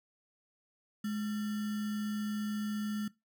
sine tone with sample-and-hold, 210.6 Hz, G#3, 24 cents sharp, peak -32 dBFS, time 1.04-3.08 s, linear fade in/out 5 ms, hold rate 1575 Hz, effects noise-tail reverb RT60 0.2 s tail -20 dB re dry

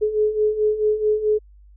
sine beating tone pair, 422.9 / 427.5 Hz, G#4 / A4, +31 / -50 cents, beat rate 4.6 Hz, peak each -23 / -18 dBFS, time 0.01-1.39 s, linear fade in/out 20 ms, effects added 50 Hz sine -45 dBFS peak until 1.76 s

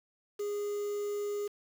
triangle tone with quantisation, 411.1 Hz, G#4, 18 cents flat, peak -30 dBFS, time 0.39-1.48 s, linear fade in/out 10 ms, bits 8, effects none

